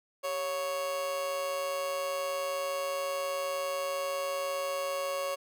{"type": "tone with amplitude modulation", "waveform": "30% pulse", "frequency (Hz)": 554.4, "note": "C#5", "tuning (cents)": 0, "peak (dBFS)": -26, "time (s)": [0.23, 5.36], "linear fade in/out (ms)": 20, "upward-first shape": "sine", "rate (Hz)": 159, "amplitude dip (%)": 50, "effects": []}